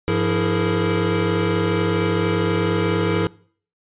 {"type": "tone cluster", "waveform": "square", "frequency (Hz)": [100.3, 171.6, 329.7, 417.9, 462.3], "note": ["G2", "F3", "E4", "G#4", "A#4"], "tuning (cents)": [40, -30, 0, 11, -14], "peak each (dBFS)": -25, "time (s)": [0.08, 3.27], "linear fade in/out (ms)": 0, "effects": ["noise-tail reverb RT60 0.5 s tail -22 dB re dry", "resampled to 8000 Hz"]}